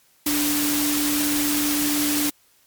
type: tone in noise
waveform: sine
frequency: 293.7 Hz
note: D4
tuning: in tune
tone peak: -22 dBFS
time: 0.26-2.3 s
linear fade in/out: 5 ms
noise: white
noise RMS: -24 dBFS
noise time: 0.26-2.3 s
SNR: -1 dB
effects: white hiss -59 dBFS RMS until 2.66 s + MP3 96 kbps